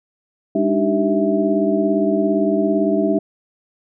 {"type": "tone cluster", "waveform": "sine", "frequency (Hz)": [202.4, 292.5, 310.1, 386.9, 654], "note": ["G#3", "D4", "D#4", "G4", "E5"], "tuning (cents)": [-44, -7, -6, -23, -14], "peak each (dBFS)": -21, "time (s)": [0.55, 3.19], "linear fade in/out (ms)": 5, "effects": []}